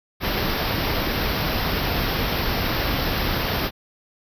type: band-stop noise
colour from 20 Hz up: pink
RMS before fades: -23 dBFS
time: 0.2-3.71 s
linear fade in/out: 50 ms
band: 5500 to 12000 Hz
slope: 96 dB/octave
effects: resampled to 32000 Hz